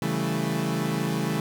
30% pulse chord, A dominant seventh, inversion first, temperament equal, 138.59 / 164.81 / 196 / 220 Hz, C#3 / E3 / G3 / A3, 0 / 0 / 0 / 0 cents, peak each -28 / -26 / -29 / -28 dBFS, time 0.02-1.4 s, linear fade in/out 2 ms, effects none

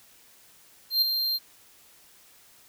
square tone with ADSR envelope, 4178 Hz, C8, 3 cents flat, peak -18 dBFS, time 0.9-1.39 s, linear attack 120 ms, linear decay 6 ms, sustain -7 dB, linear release 34 ms, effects white hiss -56 dBFS RMS until 2.68 s

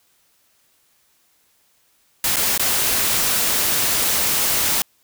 white noise with dropouts, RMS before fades -19 dBFS, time 2.24-4.82 s, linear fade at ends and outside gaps 2 ms, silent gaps 2.36-2.367 / 2.578-2.595 s, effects white hiss -61 dBFS RMS until 5.03 s

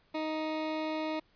20% pulse tone, 312.4 Hz, D#4, 7 cents sharp, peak -27 dBFS, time 0.14-1.2 s, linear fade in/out 10 ms, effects pink hiss -68 dBFS RMS until 1.35 s + resampled to 11025 Hz

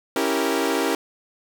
sawtooth chord, C# diminished seventh, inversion none, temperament equal, 277.2 / 329.6 / 392 / 466.2 Hz, C#4 / E4 / G4 / Bb4, 0 / 0 / 0 / 0 cents, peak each -22 dBFS, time 0.16-0.95 s, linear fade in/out 2 ms, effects none

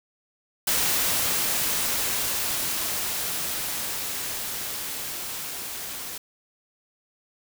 white noise with level ramp, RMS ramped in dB -23 to -35 dBFS, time 0.67-6.18 s, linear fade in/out 5 ms, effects none

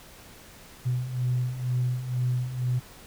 sine beating tone pair, 123.47 / 125.57 Hz, B2 / B2, 0 / +29 cents, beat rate 2.1 Hz, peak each -30 / -25 dBFS, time 0.85-2.8 s, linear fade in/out 20 ms, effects tanh soft clip ceiling -18 dBFS + pink hiss -49 dBFS RMS until 3.06 s

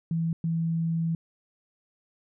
sine tone bursts at uneven times, 164.81 Hz, E3, in tune, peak -24 dBFS, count 2, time 0.11-0.33 / 0.44-1.15 s, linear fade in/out 2 ms, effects none

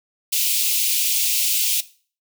white high-pass noise, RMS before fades -20 dBFS, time 0.32-1.81 s, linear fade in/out 10 ms, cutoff 2400 Hz, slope 48 dB/octave, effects noise-tail reverb RT60 0.4 s tail -17 dB re dry

